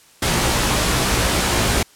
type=noise with comb filter; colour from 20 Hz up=pink; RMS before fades=-18 dBFS; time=0.22-1.83 s; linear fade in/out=5 ms; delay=17 ms; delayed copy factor=+0.65; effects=white hiss -50 dBFS RMS until 1.95 s + low-pass 11000 Hz 12 dB/octave